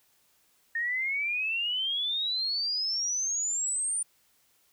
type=exponential sweep; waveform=sine; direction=up; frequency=1825 to 9250 Hz; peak=-27 dBFS; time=0.75-4.03 s; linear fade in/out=5 ms; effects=white hiss -67 dBFS RMS until 4.72 s

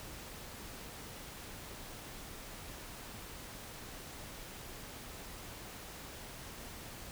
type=silence; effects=pink hiss -48 dBFS RMS until 7.11 s

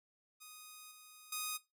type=tone with level steps; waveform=5% pulse; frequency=1244.5 Hz; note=D#6; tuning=in tune; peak=-40 / -44 / -26 dBFS; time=0.4-1.58 s; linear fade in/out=20 ms; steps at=0.91 / 1.32 s; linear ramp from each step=5 ms; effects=noise-tail reverb RT60 0.2 s tail -17 dB re dry

